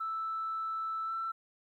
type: tone with pitch glide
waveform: sine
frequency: 1318.5 to 1336.1 Hz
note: E6 to E6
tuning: 0 to +23 cents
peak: -32 dBFS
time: 0-1.32 s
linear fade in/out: 10 ms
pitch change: +23 cents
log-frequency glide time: 1.05-1.13 s
effects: tanh soft clip ceiling -28 dBFS + 12-bit